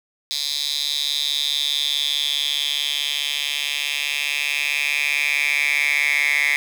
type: tone with high-pass filter sweep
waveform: 10% pulse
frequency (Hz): 144.7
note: D3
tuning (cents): -25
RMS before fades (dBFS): -22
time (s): 0.31-6.56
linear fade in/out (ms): 0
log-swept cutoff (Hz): 4200 to 2100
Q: 6.5
effects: none